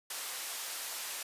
white band-pass noise, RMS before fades -40 dBFS, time 0.1-1.23 s, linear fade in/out 5 ms, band 570 to 13000 Hz, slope 12 dB/octave, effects resampled to 32000 Hz

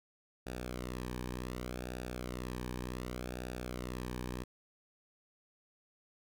sawtooth tone with flanger, 62 Hz, B1, 7 cents sharp, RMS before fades -41 dBFS, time 0.46-4.44 s, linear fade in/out 10 ms, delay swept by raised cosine 0.95 to 1.47 ms, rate 0.67 Hz, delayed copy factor -0.7, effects none

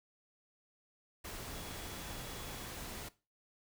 sine tone in noise, 3372 Hz, G#7, 26 cents sharp, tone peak -56 dBFS, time 1.54-2.68 s, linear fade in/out 10 ms, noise pink, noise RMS -45 dBFS, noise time 1.24-3.09 s, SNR -14 dB, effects noise-tail reverb RT60 0.3 s tail -18 dB re dry

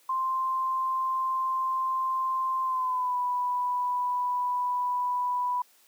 sine tone with pitch glide, 1046.5 to 987.8 Hz, C6 to B5, 0 to 0 cents, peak -25 dBFS, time 0.09-5.62 s, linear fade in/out 5 ms, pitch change -100 cents, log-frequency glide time 2.63-3.17 s, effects white hiss -61 dBFS RMS until 5.87 s + high-pass 300 Hz 12 dB/octave

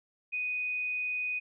sine tone, 2489 Hz, D#7, in tune, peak -30 dBFS, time 0.32-1.4 s, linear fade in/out 20 ms, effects none

